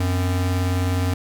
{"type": "tone pair together", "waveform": "square", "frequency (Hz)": [91.7, 255.7], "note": ["F#2", "C4"], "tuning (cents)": [-15, -40], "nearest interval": "octave + tritone", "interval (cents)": 1775, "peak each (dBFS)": [-20, -30], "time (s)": [0, 1.14], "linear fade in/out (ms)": 5, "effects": []}